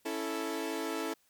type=chord; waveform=sawtooth; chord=A major; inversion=first; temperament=equal; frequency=277.2 / 329.6 / 440 Hz; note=C#4 / E4 / A4; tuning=0 / 0 / 0 cents; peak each=-36 / -33 / -34 dBFS; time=0.05-1.14 s; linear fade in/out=10 ms; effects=white hiss -70 dBFS RMS until 1.29 s